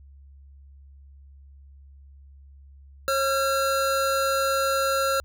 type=tone pair together; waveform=square; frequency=542 / 1365.8 Hz; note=C#5 / F6; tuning=-39 / -39 cents; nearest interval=octave + major third; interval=1600 cents; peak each=-25 dBFS; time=3.08-5.2 s; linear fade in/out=0 ms; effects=added 69 Hz sine -46 dBFS peak until 5.24 s